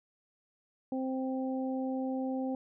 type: harmonic tone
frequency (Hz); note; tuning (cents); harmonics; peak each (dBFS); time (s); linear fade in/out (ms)
261.6; C4; 0; 1 / 2 / 3; -32 / -38 / -42; 0.92-2.55; 2
effects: none